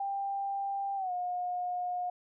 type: tone with pitch glide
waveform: sine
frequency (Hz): 792 to 717.9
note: G5 to F5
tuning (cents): +18 to +48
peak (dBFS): -31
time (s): 0-2.1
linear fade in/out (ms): 5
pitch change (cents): -170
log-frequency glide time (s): 0.96-1.12
effects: none